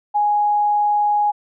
sine tone, 830.6 Hz, G#5, in tune, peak -14 dBFS, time 0.14-1.32 s, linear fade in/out 20 ms, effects none

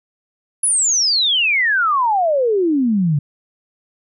sine exponential sweep, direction down, 10610 to 138.59 Hz, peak -13 dBFS, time 0.63-3.19 s, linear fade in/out 5 ms, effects none

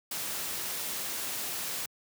white noise, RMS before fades -35 dBFS, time 0.11-1.86 s, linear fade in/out 5 ms, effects high-pass 100 Hz 12 dB/octave

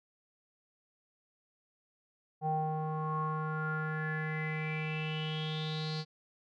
square tone with low-pass filter sweep, 155.7 Hz, D#3, 2 cents sharp, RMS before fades -35 dBFS, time 2.41-6.05 s, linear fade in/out 50 ms, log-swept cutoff 740 to 4500 Hz, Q 8.7, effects none

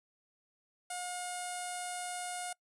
sawtooth tone with low-pass filter, 717 Hz, F5, 45 cents sharp, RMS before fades -40 dBFS, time 0.9-2.53 s, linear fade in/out 5 ms, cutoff 9300 Hz, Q 6, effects noise-tail reverb RT60 0.1 s tail -24 dB re dry

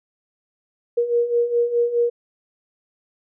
sine beating tone pair, 471.7 / 476.5 Hz, A#4 / A#4, +20 / +38 cents, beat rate 4.8 Hz, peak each -23 / -18 dBFS, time 0.97-2.1 s, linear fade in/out 10 ms, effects none

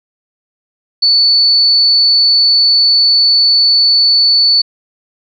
sine tone, 4470 Hz, C#8, 14 cents sharp, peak -6 dBFS, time 1.02-4.62 s, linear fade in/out 10 ms, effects none

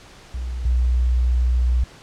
sine tone pair in turn, 61.74 / 61.43 Hz, B1 / B1, 0 / -9 cents, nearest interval unison, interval 9 cents, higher first, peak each -24 / -15 dBFS, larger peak second, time 0.34-0.65 / 0.65-1.84 s, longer second, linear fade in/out 5 ms, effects pink hiss -45 dBFS RMS until 2.02 s + low-pass 7000 Hz 12 dB/octave

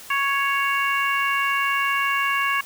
harmonic tone, 555 Hz, C#5, 2 cents sharp, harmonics 2 / 3 / 4 / 5, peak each -23 / -25 / -26 / -27 dBFS, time 0.1-2.61 s, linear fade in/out 5 ms, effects white hiss -42 dBFS RMS until 2.65 s

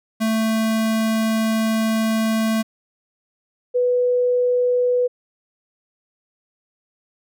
square / sine tone pair in turn, 221.6 / 493.9 Hz, A3 / B4, +13 / 0 cents, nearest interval octave + major second, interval 1387 cents, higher second, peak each -18 / -15 dBFS, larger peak second, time 0.2-2.63 / 3.74-5.08 s, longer first, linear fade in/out 20 ms, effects none

